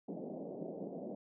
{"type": "band-pass noise", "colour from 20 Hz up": "pink", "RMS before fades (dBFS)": -44, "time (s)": [0.08, 1.15], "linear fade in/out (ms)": 5, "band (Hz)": [170, 680], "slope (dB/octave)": 48, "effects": []}